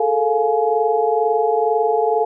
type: tone cluster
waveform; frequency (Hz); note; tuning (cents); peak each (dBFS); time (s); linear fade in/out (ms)
sine; 426.2 / 448.3 / 702 / 842; G#4 / A4 / F5 / G#5; +45 / +32 / +9 / +24; -21 / -18 / -21 / -21; 0-2.25; 5
effects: none